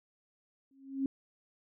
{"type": "tone with exponential growth", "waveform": "sine", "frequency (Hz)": 270.7, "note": "C#4", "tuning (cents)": -41, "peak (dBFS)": -26, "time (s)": [0.71, 1.06], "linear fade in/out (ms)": 2, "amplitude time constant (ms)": 76, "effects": []}